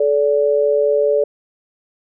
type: tone pair together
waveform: sine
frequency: 432.8 / 577.7 Hz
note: A4 / D5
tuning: -29 / -29 cents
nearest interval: perfect fourth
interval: 500 cents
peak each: -15 dBFS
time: 0-1.24 s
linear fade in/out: 5 ms
effects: none